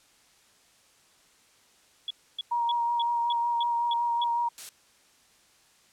sine tone bursts, 3374 Hz, G#7, 27 cents sharp, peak -29 dBFS, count 8, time 2.08-4.24 s, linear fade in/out 2 ms, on 25 ms, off 280 ms
sine tone with vibrato, 944 Hz, A#5, 22 cents sharp, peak -24 dBFS, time 2.51-4.49 s, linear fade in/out 10 ms, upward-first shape sine, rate 5.4 Hz, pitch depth 15 cents each way
blue noise, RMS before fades -37 dBFS, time 4.58-4.69 s, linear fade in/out 0 ms
effects white hiss -61 dBFS RMS until 5.92 s + low-pass 9000 Hz 12 dB/octave

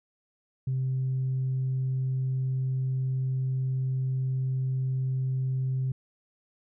sine tone, 130.81 Hz, C3, in tune, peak -24 dBFS, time 0.67-5.92 s, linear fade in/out 5 ms, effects tanh soft clip ceiling -22 dBFS

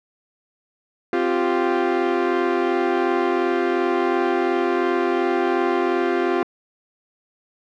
sawtooth chord, C suspended fourth, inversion none, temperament equal, 261.6 / 349.2 / 392 Hz, C4 / F4 / G4, 0 / 0 / 0 cents, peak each -22 / -16 / -19 dBFS, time 1.13-6.43 s, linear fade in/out 2 ms, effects low-pass 2000 Hz 12 dB/octave

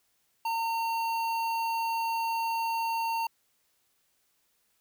square tone with notch filter, 913 Hz, A#5, 36 cents flat, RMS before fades -30 dBFS, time 0.45-3.27 s, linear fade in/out 5 ms, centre 7600 Hz, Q 1, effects white hiss -72 dBFS RMS until 4.8 s

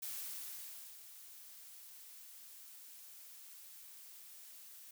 blue noise with ADSR envelope, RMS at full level -43 dBFS, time 0.02-4.91 s, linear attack 9 ms, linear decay 940 ms, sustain -12 dB, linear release 5 ms, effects none

